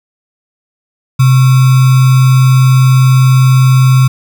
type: tone with sample-and-hold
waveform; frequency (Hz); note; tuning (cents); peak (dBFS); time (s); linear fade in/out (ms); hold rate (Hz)
sine; 130; C3; -11; -3; 1.19-4.08; 10; 1225
effects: none

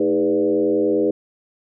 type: tone with frequency modulation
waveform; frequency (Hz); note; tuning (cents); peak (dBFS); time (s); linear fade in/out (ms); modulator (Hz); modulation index
sine; 403.8; G#4; -49; -15; 0-1.11; 5; 90; 1.4
effects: none

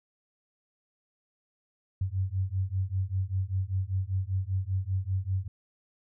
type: beating tone pair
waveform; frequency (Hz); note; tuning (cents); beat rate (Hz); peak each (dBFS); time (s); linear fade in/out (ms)
sine; 92.5 / 97.6; F#2 / G2; 0 / -7; 5.1; -30; 2.01-5.48; 5
effects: none

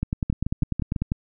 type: two click trains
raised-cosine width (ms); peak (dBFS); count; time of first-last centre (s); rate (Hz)
5; -12 / -11; 5 / 12; 0.3-0.962 / 0.03-1.119; 6.04 / 10.1
effects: none

